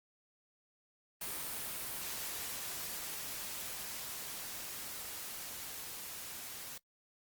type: noise with level ramp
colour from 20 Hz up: white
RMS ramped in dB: -40 to -46 dBFS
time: 1.21-6.78 s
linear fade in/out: 5 ms
effects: noise-tail reverb RT60 0.1 s tail -23 dB re dry + Opus 32 kbps